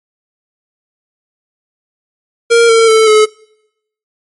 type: tone with pitch steps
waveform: square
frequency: 466.2 / 453.7 / 441.6 / 429.7 Hz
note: A#4 / A#4 / A4 / A4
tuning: 0 / -47 / +6 / -41 cents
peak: -5 dBFS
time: 2.5-3.26 s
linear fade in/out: 20 ms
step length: 190 ms
effects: noise-tail reverb RT60 0.8 s tail -24 dB re dry + MP3 48 kbps